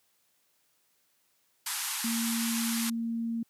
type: band-pass noise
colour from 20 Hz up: white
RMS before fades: -34 dBFS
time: 1.66-2.9 s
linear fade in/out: 5 ms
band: 780 to 13000 Hz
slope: 96 dB/octave
type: tone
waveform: sine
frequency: 230 Hz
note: A#3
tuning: 23 cents flat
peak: -29 dBFS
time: 2.04-3.43 s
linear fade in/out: 5 ms
effects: white hiss -71 dBFS RMS until 3.49 s + high-pass 100 Hz 12 dB/octave